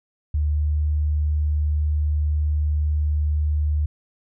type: tone with pitch glide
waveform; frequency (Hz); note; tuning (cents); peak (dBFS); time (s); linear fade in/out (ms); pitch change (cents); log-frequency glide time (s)
sine; 74.6 to 75.16; D2 to D2; +28 to +41; -18; 0.34-3.86; 5; +13; 0.49-0.6
effects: none